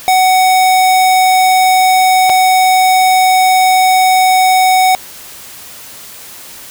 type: tone with dropouts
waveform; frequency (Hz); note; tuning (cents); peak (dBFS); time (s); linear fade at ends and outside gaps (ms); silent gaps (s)
square; 747; F#5; +16; -7; 0.08-4.95; 0; 2.295-2.299
effects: white hiss -32 dBFS RMS until 6.7 s

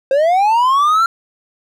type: linear sweep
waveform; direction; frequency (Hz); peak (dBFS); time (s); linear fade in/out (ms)
triangle; up; 523 to 1376; -8; 0.11-1.06; 2
effects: none

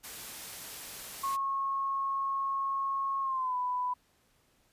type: noise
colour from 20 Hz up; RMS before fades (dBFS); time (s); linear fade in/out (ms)
white; -43; 0.03-1.37; 20
type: tone with pitch glide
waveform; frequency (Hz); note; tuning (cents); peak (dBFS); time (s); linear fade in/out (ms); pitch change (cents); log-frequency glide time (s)
sine; 1091 to 994.7; C#6 to B5; -28 to +12; -29; 1.23-3.94; 10; -160; 3.21-3.56
effects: pink hiss -69 dBFS RMS until 4.72 s + resampled to 32000 Hz

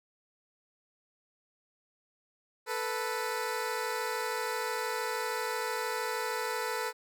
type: tone pair together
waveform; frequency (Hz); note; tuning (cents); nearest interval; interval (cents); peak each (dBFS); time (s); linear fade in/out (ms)
15% pulse; 440.9 / 493.9; A4 / B4; +4 / 0; major second; 196; -28; 2.66-6.93; 50
effects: none

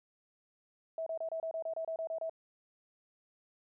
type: tone bursts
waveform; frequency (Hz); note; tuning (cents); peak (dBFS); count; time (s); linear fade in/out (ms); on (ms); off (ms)
sine; 650; E5; -24; -34; 12; 0.98-2.296; 2; 84; 28
effects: none

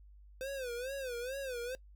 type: tone with vibrato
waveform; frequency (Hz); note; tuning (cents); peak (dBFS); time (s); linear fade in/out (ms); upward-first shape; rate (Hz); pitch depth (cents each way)
square; 512; C5; -38; -38; 0.41-1.75; 0; sine; 2.3; 140
effects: noise-tail reverb RT60 0.1 s tail -21 dB re dry + added 50 Hz sine -54 dBFS peak until 1.95 s

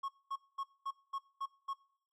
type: tone bursts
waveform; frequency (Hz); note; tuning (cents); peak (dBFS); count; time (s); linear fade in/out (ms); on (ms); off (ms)
triangle; 1095; C#6; -22; -34; 7; 0.03-1.735; 10; 55; 220
effects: noise-tail reverb RT60 0.6 s tail -21 dB re dry

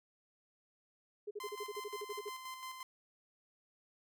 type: tone bursts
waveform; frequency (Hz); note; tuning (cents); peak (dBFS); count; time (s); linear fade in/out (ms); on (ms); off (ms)
sine; 415.3; G#4; 0; -39; 13; 1.27-2.294; 10; 40; 42
type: tone with tremolo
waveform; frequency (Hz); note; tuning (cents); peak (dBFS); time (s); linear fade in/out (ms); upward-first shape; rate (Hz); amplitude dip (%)
sawtooth; 1036; C6; -17; -39; 1.4-2.83; 2; square; 5.7; 45
effects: none

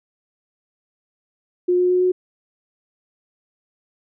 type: tone with pitch steps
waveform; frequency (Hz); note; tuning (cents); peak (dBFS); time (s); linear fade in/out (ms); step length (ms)
sine; 358.1 / 360.6 / 363.1 / 365.6; F4 / F#4 / F#4 / F#4; +43 / -45 / -33 / -21; -14; 1.68-2.12; 10; 110
effects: none

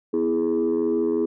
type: chord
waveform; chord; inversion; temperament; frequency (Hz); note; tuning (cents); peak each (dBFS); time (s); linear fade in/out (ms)
sine; E major; second; equal; 246.9 / 329.6 / 415.3; B3 / E4 / G#4; 0 / 0 / 0; -25 / -22 / -21; 0.13-1.26; 10
effects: tanh soft clip ceiling -15 dBFS

